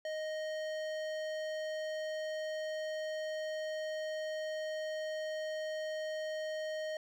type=tone with hard clipping; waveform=sine; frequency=622.3 Hz; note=D#5; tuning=in tune; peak=-38 dBFS; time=0.05-6.97 s; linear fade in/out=2 ms; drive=15 dB; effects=none